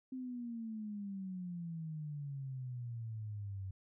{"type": "exponential sweep", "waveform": "sine", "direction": "down", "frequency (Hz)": [261.6, 94.1], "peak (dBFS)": -40, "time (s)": [0.12, 3.71], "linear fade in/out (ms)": 5, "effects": []}